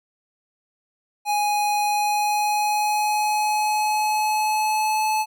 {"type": "tone with pitch glide", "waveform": "square", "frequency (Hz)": [830.6, 863.4], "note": ["G#5", "A5"], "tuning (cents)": [0, -33], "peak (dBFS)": -20, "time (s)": [1.25, 5.26], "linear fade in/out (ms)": 50, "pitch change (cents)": 67, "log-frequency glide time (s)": [1.84, 5.06], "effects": []}